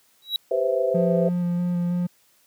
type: tone with exponential growth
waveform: triangle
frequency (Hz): 3880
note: B7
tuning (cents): -31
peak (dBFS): -16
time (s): 0.22-0.36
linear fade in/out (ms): 1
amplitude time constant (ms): 30
type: chord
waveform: sine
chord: C major seventh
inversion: second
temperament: equal with one note detuned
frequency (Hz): 392 / 496.7 / 523.3 / 659.3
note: G4 / B4 / C5 / E5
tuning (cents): 0 / +10 / 0 / 0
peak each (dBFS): -28 / -25 / -23 / -26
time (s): 0.51-1.29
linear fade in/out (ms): 5
type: tone with vibrato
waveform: triangle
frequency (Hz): 175.8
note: F3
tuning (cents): +12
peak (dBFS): -19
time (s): 0.94-2.07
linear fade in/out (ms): 10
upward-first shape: square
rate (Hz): 3.1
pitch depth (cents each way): 11
effects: white hiss -61 dBFS RMS until 2.46 s + high-pass 80 Hz 12 dB/octave